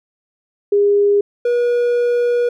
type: tone pair in turn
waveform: sine / triangle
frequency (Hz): 406.8 / 482.1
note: G#4 / B4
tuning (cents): -36 / -42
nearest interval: minor third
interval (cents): 294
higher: second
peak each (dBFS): -10 / -11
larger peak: first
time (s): 0.72-1.21 / 1.45-2.49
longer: second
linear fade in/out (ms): 5
effects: none